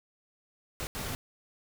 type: noise bursts at uneven times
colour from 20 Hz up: pink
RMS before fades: -36 dBFS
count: 2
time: 0.8-0.87 / 0.95-1.15 s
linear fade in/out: 0 ms
effects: none